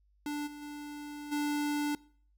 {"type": "tone with level steps", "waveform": "square", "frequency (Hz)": 293.7, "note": "D4", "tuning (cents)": 0, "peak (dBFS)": [-34, -44, -41, -30], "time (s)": [0.26, 1.95], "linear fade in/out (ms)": 2, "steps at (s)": [0.46, 0.61, 1.31], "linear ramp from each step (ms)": 20, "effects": ["noise-tail reverb RT60 0.5 s tail -22 dB re dry", "added 50 Hz sine -65 dBFS peak until 2.37 s"]}